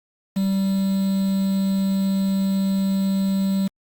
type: tone with quantisation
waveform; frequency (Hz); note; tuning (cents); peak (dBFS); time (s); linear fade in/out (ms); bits
triangle; 194; G3; -18; -16; 0.36-3.68; 10; 6
effects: Opus 48 kbps